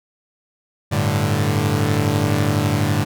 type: chord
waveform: sawtooth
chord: G suspended second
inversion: none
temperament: equal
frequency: 98 / 110 / 146.83 Hz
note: G2 / A2 / D3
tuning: 0 / 0 / 0 cents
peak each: -17 dBFS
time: 0.91-3.05 s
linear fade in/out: 20 ms
effects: none